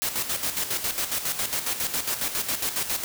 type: noise with tremolo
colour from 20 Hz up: white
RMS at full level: -26 dBFS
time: 0.02-3.04 s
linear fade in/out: 0 ms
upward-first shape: square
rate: 7.3 Hz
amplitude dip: 60%
effects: none